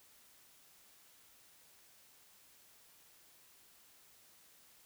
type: silence
effects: white hiss -64 dBFS RMS until 4.85 s